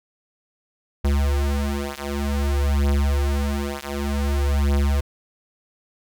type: beating tone pair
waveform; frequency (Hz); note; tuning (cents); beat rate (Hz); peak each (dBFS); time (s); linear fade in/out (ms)
square; 70.4 / 70.94; C#2 / C#2; +27 / +41; 0.54; -23; 1.04-5.01; 10
effects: none